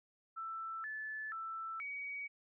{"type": "tone with pitch steps", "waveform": "sine", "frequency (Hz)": [1328, 1738, 1327, 2259], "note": ["E6", "A6", "E6", "C#7"], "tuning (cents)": [12, -22, 11, 32], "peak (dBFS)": -40, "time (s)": [0.36, 2.28], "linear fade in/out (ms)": 20, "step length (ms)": 480, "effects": []}